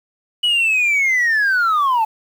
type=linear sweep; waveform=sine; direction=down; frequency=2960 to 852 Hz; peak=-11 dBFS; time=0.43-2.05 s; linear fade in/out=10 ms; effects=tanh soft clip ceiling -12 dBFS + 7-bit